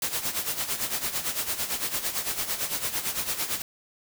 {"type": "noise with tremolo", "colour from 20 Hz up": "white", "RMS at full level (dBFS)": -27, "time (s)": [0.02, 3.62], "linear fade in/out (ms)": 2, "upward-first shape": "sine", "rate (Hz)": 8.9, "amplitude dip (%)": 70, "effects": []}